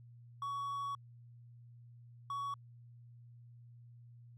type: tone bursts at uneven times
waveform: triangle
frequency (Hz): 1122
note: C#6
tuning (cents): +21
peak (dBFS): -35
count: 2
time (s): 0.42-0.95 / 2.3-2.54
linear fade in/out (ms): 2
effects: added 119 Hz sine -54 dBFS peak until 4.37 s